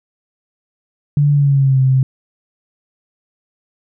sine tone with pitch glide, 145.2 to 131.62 Hz, D3 to C3, -19 to +11 cents, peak -9 dBFS, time 1.17-2.03 s, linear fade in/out 2 ms, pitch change -170 cents, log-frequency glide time 1.32-1.8 s, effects none

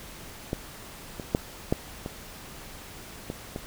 clicks, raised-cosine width 2 ms, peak -14 / -21 / -8 / -9 / -19 / -18 / -19 dBFS, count 7, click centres 0.531 / 1.198 / 1.349 / 1.725 / 2.061 / 3.301 / 3.561 s, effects pink hiss -44 dBFS RMS until 3.66 s

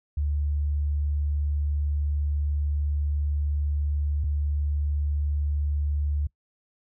sine tone pair in turn, 73.1 / 73.1 Hz, D2 / D2, -7 / -7 cents, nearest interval unison, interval 0 cents, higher neither, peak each -23 dBFS, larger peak neither, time 0.17-4.24 / 4.24-6.27 s, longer first, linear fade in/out 5 ms, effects noise-tail reverb RT60 0.1 s tail -23 dB re dry

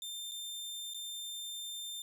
sawtooth tone with dropouts, 3590 Hz, A7, 34 cents sharp, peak -37 dBFS, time 0.02-2.02 s, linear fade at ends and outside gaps 2 ms, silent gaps 0.313-0.317 / 0.937-0.944 s, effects none

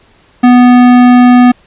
sine tone with tanh clipping, 246.9 Hz, B3, in tune, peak -3 dBFS, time 0.43-1.52 s, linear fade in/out 10 ms, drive 18 dB, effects pink hiss -46 dBFS RMS until 1.66 s + resampled to 8000 Hz

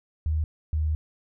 sine tone pair in turn, 77.78 / 77.24 Hz, D#2 / D#2, 0 / -12 cents, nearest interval unison, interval 12 cents, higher first, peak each -22 dBFS, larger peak neither, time 0.26-0.44 / 0.73-0.95 s, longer second, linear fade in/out 0 ms, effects none

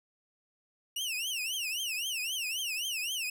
sawtooth tone with vibrato, 2800 Hz, F7, 4 cents sharp, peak -29 dBFS, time 0.96-3.3 s, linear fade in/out 5 ms, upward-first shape triangle, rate 3.8 Hz, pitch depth 250 cents each way, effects none

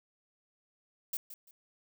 violet noise with echo, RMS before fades -35 dBFS, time 1.13-1.17 s, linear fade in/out 2 ms, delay 170 ms, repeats 2, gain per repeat -12 dB, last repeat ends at 1.51 s, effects none

